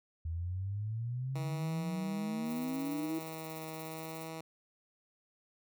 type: exponential sweep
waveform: sine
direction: up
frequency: 79.8 to 327.7 Hz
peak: -34 dBFS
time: 0.25-3.19 s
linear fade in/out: 5 ms
type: tone with vibrato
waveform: 10% pulse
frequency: 160 Hz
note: D#3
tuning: 49 cents sharp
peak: -33 dBFS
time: 1.35-4.41 s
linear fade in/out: 5 ms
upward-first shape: triangle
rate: 0.76 Hz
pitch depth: 14 cents each way
type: noise with tremolo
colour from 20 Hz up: violet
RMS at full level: -50 dBFS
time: 2.44-4.3 s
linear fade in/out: 50 ms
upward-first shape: square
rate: 17 Hz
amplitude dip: 55%
effects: none